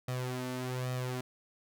sawtooth tone with flanger, 126.8 Hz, B2, 46 cents sharp, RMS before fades -36 dBFS, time 0.08-1.21 s, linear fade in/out 5 ms, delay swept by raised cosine 1.6 to 3.4 ms, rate 1.2 Hz, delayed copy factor +0.65, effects none

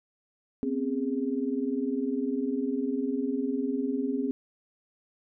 sine tone cluster, 249.7 / 269.6 / 411 Hz, B3 / C#4 / G#4, +19 / -48 / -18 cents, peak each -31 / -29 / -33 dBFS, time 0.63-4.31 s, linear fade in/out 0 ms, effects none

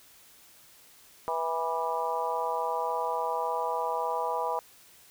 harmonic tone with a mistuned harmonic, 163.5 Hz, E3, 14 cents flat, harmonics 3 / 4 / 5 / 6 / 7, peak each -34 / -35 / -34 / -31 / -38 dBFS, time 1.28-4.59 s, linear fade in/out 0 ms, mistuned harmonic 7, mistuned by +57 cents, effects white hiss -56 dBFS RMS until 5.1 s

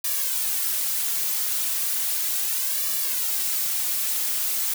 blue noise with flanger, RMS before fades -25 dBFS, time 0.04-4.74 s, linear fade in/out 5 ms, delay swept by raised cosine 1.7 to 4.8 ms, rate 0.35 Hz, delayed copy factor +0.95, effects none

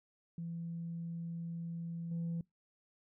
sine tone with level steps, 168 Hz, E3, 33 cents sharp, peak -38 / -33 dBFS, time 0.38-2.41 s, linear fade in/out 2 ms, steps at 2.11 s, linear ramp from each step 5 ms, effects noise-tail reverb RT60 0.2 s tail -26 dB re dry + tanh soft clip ceiling -33 dBFS

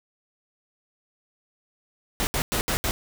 pink noise bursts at uneven times, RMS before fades -25 dBFS, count 5, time 2.2-2.27 / 2.34-2.42 / 2.52-2.61 / 2.68-2.77 / 2.84-2.91 s, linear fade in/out 0 ms, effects none

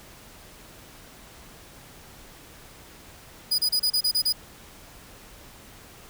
40% pulse tone bursts, 4942 Hz, D#8, 13 cents flat, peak -19 dBFS, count 8, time 3.51-4.327 s, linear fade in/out 10 ms, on 75 ms, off 31 ms, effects pink hiss -48 dBFS RMS until 6.09 s

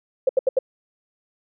sine tone bursts, 523.3 Hz, C5, in tune, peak -13 dBFS, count 4, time 0.27-0.589 s, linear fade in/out 5 ms, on 22 ms, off 77 ms, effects none

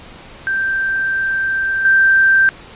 sine tone with level steps, 1568 Hz, G6, in tune, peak -15 / -8 dBFS, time 0.47-2.49 s, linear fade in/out 0 ms, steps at 1.85 s, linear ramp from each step 2 ms, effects pink hiss -38 dBFS RMS until 2.75 s + resampled to 8000 Hz

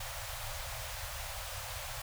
pink band-stop noise, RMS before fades -41 dBFS, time 0-2.02 s, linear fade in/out 5 ms, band 130 to 520 Hz, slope 96 dB/octave, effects none

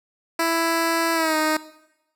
10% pulse tone with pitch glide, 331 to 310.6 Hz, E4 to D#4, +7 to -3 cents, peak -11 dBFS, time 0.39-1.57 s, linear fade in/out 5 ms, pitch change -110 cents, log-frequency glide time 1.14-1.36 s, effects noise-tail reverb RT60 0.9 s tail -18 dB re dry

